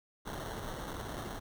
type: noise with sample-and-hold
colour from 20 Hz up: pink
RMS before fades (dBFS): -41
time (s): 0.25-1.4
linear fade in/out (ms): 20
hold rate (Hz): 2450
effects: none